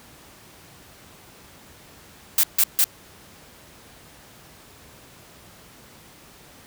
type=noise bursts; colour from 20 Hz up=blue; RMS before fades=-17 dBFS; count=3; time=2.38-2.842 s; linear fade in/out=2 ms; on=54 ms; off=150 ms; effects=pink hiss -48 dBFS RMS until 6.66 s + high-pass 60 Hz 12 dB/octave